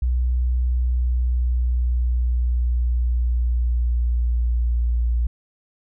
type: tone with pitch glide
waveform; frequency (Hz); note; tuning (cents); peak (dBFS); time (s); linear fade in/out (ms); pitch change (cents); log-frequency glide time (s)
sine; 61.74 to 58.95; B1 to A#1; 0 to +20; -17; 0.02-5.27; 5; -80; 0.56-5.02
effects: none